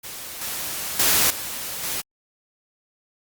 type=noise with level steps; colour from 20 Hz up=white; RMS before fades=-35 / -29 / -18 / -31 / -27 dBFS; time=0.03-2.02 s; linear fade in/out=20 ms; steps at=0.41 / 0.99 / 1.3 / 1.83 s; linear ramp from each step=5 ms; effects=Opus 48 kbps